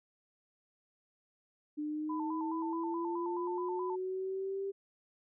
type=linear sweep; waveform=sine; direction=up; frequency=297.8 to 394.9 Hz; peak=-34 dBFS; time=1.77-4.72 s; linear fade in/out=20 ms
type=tone with vibrato; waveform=sine; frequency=944 Hz; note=A#5; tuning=22 cents sharp; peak=-38 dBFS; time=2.09-3.96 s; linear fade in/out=10 ms; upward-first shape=square; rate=4.7 Hz; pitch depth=100 cents each way
effects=none